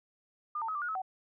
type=tone with pitch steps; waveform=sine; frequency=1208 / 901 / 1274 / 1178 / 1435 / 1291 / 755 Hz; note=D6 / A5 / D#6 / D6 / F6 / E6 / F#5; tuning=+48 / +41 / +41 / +5 / +47 / -37 / +35 cents; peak=-32 dBFS; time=0.55-1.019 s; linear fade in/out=5 ms; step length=67 ms; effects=none